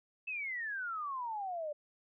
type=exponential sweep; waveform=sine; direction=down; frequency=2647 to 579 Hz; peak=-36 dBFS; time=0.27-1.73 s; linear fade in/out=10 ms; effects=none